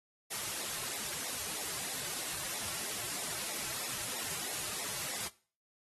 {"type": "noise with flanger", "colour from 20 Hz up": "white", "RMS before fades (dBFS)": -38, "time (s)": [0.3, 5.29], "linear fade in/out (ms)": 20, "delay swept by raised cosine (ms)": [0.64, 4.24], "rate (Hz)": 3.1, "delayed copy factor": -1, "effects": ["noise-tail reverb RT60 0.4 s tail -19 dB re dry", "AAC 32 kbps"]}